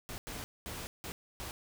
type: noise bursts at uneven times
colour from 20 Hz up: pink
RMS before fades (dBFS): -42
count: 5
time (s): 0.09-0.18 / 0.27-0.44 / 0.66-0.87 / 1.04-1.12 / 1.4-1.51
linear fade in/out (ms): 0
effects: none